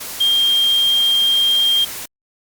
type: tone in noise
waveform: sine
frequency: 3200 Hz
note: G7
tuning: 35 cents sharp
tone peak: -12 dBFS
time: 0.2-1.85 s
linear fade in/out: 10 ms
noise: white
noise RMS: -29 dBFS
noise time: 0-2.06 s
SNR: +14 dB
effects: Opus 48 kbps